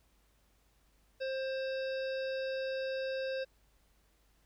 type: harmonic tone with a mistuned harmonic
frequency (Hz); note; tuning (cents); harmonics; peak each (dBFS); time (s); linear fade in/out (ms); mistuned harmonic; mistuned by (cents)
529; C5; +19; 1 / 3 / 5 / 7 / 9 / 10; -34 / -44 / -48 / -51 / -53 / -54; 1.2-3.45; 20; 7; +41
effects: added 50 Hz sine -69 dBFS peak until 4.45 s + pink hiss -72 dBFS RMS until 4.45 s